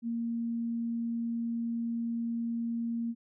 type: tone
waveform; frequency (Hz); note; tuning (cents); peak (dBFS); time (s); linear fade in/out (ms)
sine; 232.4; A#3; -5; -30; 0.02-3.15; 50
effects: none